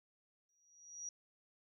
sine tone with exponential growth, 5770 Hz, F#8, 44 cents flat, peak -40 dBFS, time 0.49-1.09 s, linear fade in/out 2 ms, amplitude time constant 130 ms, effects none

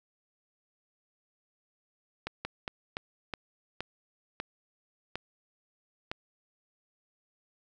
slowing click train, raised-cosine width 0.3 ms, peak -18 dBFS, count 9, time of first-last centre 2.27-6.115 s, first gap 180 ms, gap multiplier 1.27, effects none

